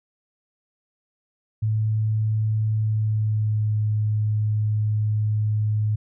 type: tone with pitch glide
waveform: sine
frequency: 108.7 to 106.77 Hz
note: A2 to G#2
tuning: -21 to +48 cents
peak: -19 dBFS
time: 1.62-5.96 s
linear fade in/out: 10 ms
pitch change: -31 cents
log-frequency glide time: 2.75-3.75 s
effects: none